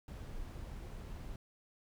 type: noise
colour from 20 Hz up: brown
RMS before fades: -45 dBFS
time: 0.08-1.36 s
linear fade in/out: 2 ms
effects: none